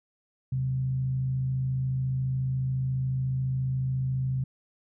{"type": "tone with frequency modulation", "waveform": "sine", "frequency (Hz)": 130.8, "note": "C3", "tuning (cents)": 0, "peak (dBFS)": -25, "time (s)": [0.52, 4.44], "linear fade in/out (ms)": 5, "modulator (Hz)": 54.2, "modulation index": 0.27, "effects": []}